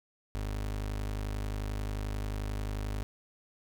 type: tone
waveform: 30% pulse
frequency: 51.3 Hz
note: G#1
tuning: 21 cents flat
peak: -30 dBFS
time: 0.35-3.03 s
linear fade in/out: 0 ms
effects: none